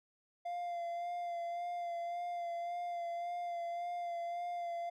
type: tone with vibrato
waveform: triangle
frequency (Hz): 694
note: F5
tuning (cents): -11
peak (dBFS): -35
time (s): 0.45-4.9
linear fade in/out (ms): 10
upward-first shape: sine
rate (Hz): 1.8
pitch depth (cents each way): 23
effects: none